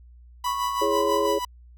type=tone with tremolo; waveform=45% pulse; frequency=987.8 Hz; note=B5; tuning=in tune; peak=-24 dBFS; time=0.44-1.45 s; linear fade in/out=5 ms; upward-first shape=sine; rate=6.1 Hz; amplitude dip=60%
type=tone with pitch glide; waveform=sine; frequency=1100 to 1032.3 Hz; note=C#6 to C6; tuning=-14 to -24 cents; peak=-27 dBFS; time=0.46-1.27 s; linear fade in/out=5 ms; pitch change=-110 cents; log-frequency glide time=0.81-1.01 s
type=chord; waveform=sine; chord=C# minor; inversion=first; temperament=just; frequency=332.6 / 415.8 / 554.4 Hz; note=E4 / G#4 / C#5; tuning=+16 / +2 / 0 cents; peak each=-29 / -24 / -25 dBFS; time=0.81-1.39 s; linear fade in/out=10 ms
effects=added 60 Hz sine -46 dBFS peak until 1.77 s